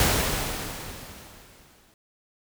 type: noise with exponential decay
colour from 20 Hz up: pink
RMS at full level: -20 dBFS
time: 0-1.94 s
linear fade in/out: 1 ms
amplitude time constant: 420 ms
effects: none